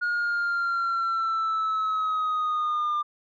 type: linear sweep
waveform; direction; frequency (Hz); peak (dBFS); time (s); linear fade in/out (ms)
sine; down; 1437 to 1196; -21; 0.01-3.03; 20
effects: tanh soft clip ceiling -22 dBFS